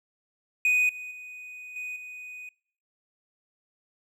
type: tone with level steps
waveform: triangle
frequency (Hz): 2489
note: D#7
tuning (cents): 0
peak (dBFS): -18 / -34 / -38 / -31 / -37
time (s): 0.65-2.49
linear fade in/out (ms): 2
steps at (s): 0.89 / 1.11 / 1.76 / 1.96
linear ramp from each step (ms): 2
effects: noise-tail reverb RT60 0.6 s tail -25 dB re dry